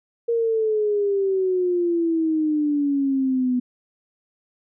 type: exponential sweep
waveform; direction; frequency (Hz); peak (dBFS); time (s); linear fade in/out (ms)
sine; down; 470 to 246.9; -18; 0.28-3.6; 10
effects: none